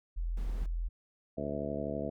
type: tone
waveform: sine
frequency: 42.05 Hz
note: E1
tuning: 35 cents sharp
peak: -31 dBFS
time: 0.16-0.89 s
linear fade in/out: 20 ms
type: noise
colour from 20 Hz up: brown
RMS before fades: -44 dBFS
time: 0.37-0.66 s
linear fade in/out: 2 ms
type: harmonic tone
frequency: 72.1 Hz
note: D2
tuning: 31 cents flat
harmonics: 1 / 2 / 3 / 4 / 5 / 6 / 7 / 8 / 9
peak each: -45 / -43 / -40 / -41 / -45 / -43 / -41 / -45 / -39 dBFS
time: 1.37-2.1 s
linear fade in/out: 10 ms
effects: none